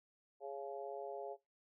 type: harmonic tone with a mistuned harmonic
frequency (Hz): 138.3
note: C#3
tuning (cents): -4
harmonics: 3 / 4 / 5 / 6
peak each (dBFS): -47 / -47 / -48 / -53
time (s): 0.4-1.37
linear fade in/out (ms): 50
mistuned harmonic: 6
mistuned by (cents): +37
effects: noise-tail reverb RT60 0.2 s tail -19 dB re dry